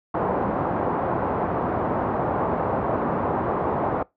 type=low-pass noise; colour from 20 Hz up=white; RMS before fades=-24 dBFS; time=0.14-4.03 s; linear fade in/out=5 ms; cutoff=1000 Hz; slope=24 dB/octave; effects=noise-tail reverb RT60 0.2 s tail -23 dB re dry + high-pass 80 Hz 12 dB/octave